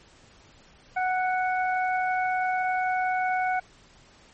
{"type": "harmonic tone", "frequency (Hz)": 740, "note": "F#5", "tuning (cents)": 0, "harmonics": [1, 2, 3], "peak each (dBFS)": [-24, -30, -34], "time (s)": [0.96, 3.6], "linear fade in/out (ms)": 10, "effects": ["pink hiss -55 dBFS RMS until 4.33 s", "MP3 32 kbps"]}